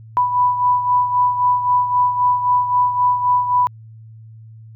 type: beating tone pair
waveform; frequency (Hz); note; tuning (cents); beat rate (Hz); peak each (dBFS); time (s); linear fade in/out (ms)
sine; 987.8 / 991.6; B5 / B5; 0 / +7; 3.8; -14 / -21; 0.17-3.67; 0
effects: added 111 Hz sine -37 dBFS peak until 4.75 s